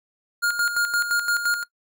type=tone with tremolo; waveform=square; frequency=1418 Hz; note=F6; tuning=26 cents sharp; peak=-19 dBFS; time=0.42-1.64 s; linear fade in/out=20 ms; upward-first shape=square; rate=5.8 Hz; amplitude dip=60%; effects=noise-tail reverb RT60 0.1 s tail -20 dB re dry